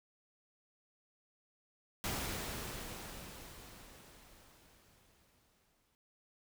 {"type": "noise with exponential decay", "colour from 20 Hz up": "pink", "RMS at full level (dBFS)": -37, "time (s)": [2.04, 5.95], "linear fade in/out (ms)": 0, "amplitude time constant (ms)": 850, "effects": []}